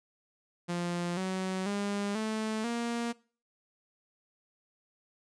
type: tone with pitch steps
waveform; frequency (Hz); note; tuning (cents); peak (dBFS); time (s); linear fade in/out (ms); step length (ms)
sawtooth; 174.2 / 187.78 / 202.4 / 218.2 / 235.2; F3 / F#3 / G#3 / A3 / A#3; -4 / +26 / -44 / -14 / +16; -27; 0.68-3.13; 20; 490
effects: noise-tail reverb RT60 0.4 s tail -22 dB re dry + resampled to 22050 Hz